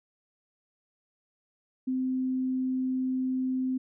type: tone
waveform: sine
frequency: 258.4 Hz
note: C4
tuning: 21 cents flat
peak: -26 dBFS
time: 1.87-3.78 s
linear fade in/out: 10 ms
effects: none